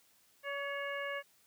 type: harmonic tone with a mistuned harmonic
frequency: 565 Hz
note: C#5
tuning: 33 cents sharp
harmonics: 1 / 2 / 3 / 4 / 5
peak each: -40 / -44 / -41 / -44 / -48 dBFS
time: 0.43-1.23 s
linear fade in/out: 50 ms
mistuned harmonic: 4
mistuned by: -46 cents
effects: white hiss -68 dBFS RMS until 1.46 s + high-pass 60 Hz 12 dB/octave